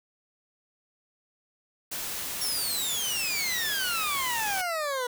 white noise, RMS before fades -34 dBFS, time 1.91-4.62 s, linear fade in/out 10 ms
20% pulse exponential sweep, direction down, 5588 to 482.6 Hz, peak -23 dBFS, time 2.41-5.07 s, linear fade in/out 5 ms
effects none

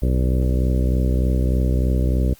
harmonic tone with a mistuned harmonic, 63.3 Hz, B1, 43 cents sharp, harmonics 1 / 2 / 3 / 4 / 5 / 6 / 7 / 8 / 9, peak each -17 / -23 / -27 / -29 / -31 / -33 / -34 / -35 / -36 dBFS, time 0.02-2.34 s, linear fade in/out 5 ms, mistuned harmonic 9, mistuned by +32 cents, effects white hiss -51 dBFS RMS until 2.39 s + Opus 32 kbps

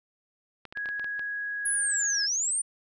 clicks, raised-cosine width 0.3 ms, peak -26 dBFS, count 8, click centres 0.653 / 0.725 / 0.773 / 0.858 / 0.889 / 0.996 / 1.044 / 1.194 s
sine tone with pitch glide, 1661.2 to 1646.9 Hz, G#6 to G#6, 0 to -15 cents, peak -30 dBFS, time 0.75-2.27 s, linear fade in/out 20 ms, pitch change -15 cents, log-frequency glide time 1.63-1.7 s
sine linear two-way sweep, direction down then up, 10670 to 4970 to 9270 Hz, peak -25 dBFS, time 1.65-2.62 s, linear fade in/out 10 ms, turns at 2.24 s
effects none

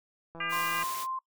click train, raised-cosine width 1 ms, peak -32 dBFS, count 82, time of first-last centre 0.35-0.838 s, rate 166 Hz
harmonic tone, 400.6 Hz, G4, 38 cents sharp, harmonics 3 / 4 / 5 / 6 / 7, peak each -35 / -36 / -37 / -38 / -38 dBFS, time 0.4-0.83 s, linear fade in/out 5 ms
white high-pass noise, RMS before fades -39 dBFS, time 0.49-1.07 s, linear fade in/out 50 ms, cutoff 240 Hz, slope 12 dB/octave
sine tone with tremolo, 1046.5 Hz, C6, in tune, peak -31 dBFS, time 0.52-1.19 s, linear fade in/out 5 ms, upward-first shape sine, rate 3.8 Hz, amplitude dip 35%
effects noise-tail reverb RT60 0.1 s tail -22 dB re dry

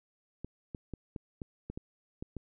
clicks, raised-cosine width 3 ms, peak -26 dBFS, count 9, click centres 0.446 / 0.748 / 0.937 / 1.162 / 1.418 / 1.7 / 1.775 / 2.225 / 2.367 s, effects none

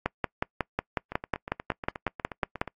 two click trains, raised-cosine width 0.5 ms, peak -10 / -20 dBFS, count 15 / 14, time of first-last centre 0.06-2.615 / 1.12-2.677 s, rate 5.48 / 8.35 Hz, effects noise-tail reverb RT60 0.1 s tail -25 dB re dry + AAC 48 kbps

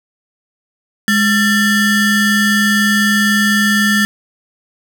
square ring-modulated tone, 785 Hz, G5, 2 cents sharp, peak -8 dBFS, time 1.08-4.05 s, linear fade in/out 0 ms, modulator 993 Hz, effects none

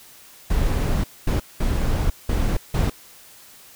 brown noise bursts at uneven times, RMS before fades -20 dBFS, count 5, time 0.5-1.04 / 1.27-1.4 / 1.6-2.1 / 2.29-2.57 / 2.74-2.9 s, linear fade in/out 5 ms, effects white hiss -47 dBFS RMS until 3.75 s

